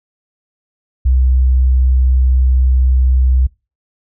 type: tone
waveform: sine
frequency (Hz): 64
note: C2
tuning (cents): -38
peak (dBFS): -8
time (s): 1.05-3.47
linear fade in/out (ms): 10
effects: noise-tail reverb RT60 0.3 s tail -25 dB re dry